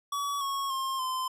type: tone with pitch steps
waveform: square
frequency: 1136 / 1100.5 / 1066.1 / 1032.7 Hz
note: C#6 / C#6 / C6 / C6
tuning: +42 / -13 / +32 / -23 cents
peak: -30 dBFS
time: 0.12-1.28 s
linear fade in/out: 5 ms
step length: 290 ms
effects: resampled to 32000 Hz

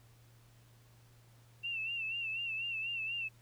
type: tone with vibrato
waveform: sine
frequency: 2700 Hz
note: E7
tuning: 41 cents sharp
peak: -35 dBFS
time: 1.63-3.29 s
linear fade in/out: 20 ms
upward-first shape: sine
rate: 4.1 Hz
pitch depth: 66 cents each way
effects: added 117 Hz sine -60 dBFS peak until 3.41 s + pink hiss -67 dBFS RMS until 3.41 s

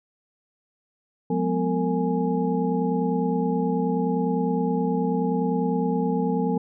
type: tone cluster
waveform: sine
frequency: 179.5 / 209.1 / 249.9 / 454.6 / 833 Hz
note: F3 / G#3 / B3 / A#4 / G#5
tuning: +48 / +12 / +21 / -43 / +5 cents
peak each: -25 / -31 / -26 / -27 / -31 dBFS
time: 1.3-6.58 s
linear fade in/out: 5 ms
effects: none

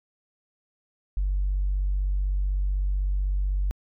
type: tone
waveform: sine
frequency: 47.97 Hz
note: G1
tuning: 37 cents flat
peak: -21 dBFS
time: 1.17-3.71 s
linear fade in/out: 0 ms
effects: tanh soft clip ceiling -18 dBFS

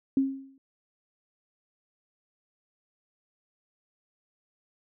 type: tone with exponential decay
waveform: sine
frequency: 270 Hz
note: C#4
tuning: 45 cents flat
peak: -18 dBFS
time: 0.17-0.58 s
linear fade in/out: 2 ms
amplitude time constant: 88 ms
effects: none

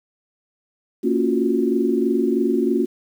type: chord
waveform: sine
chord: Gb major seventh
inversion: first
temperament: just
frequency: 231.2 / 277.5 / 346.9 / 370 Hz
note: Bb3 / Db4 / F4 / Gb4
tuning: -14 / +2 / -12 / 0 cents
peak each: -22 dBFS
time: 1.03-2.86 s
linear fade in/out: 20 ms
effects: 8-bit

